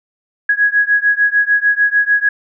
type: beating tone pair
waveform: sine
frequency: 1661.2 / 1667.9 Hz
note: G#6 / G#6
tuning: 0 / +7 cents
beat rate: 6.7 Hz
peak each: -13 / -14 dBFS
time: 0.49-2.29 s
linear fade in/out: 5 ms
effects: none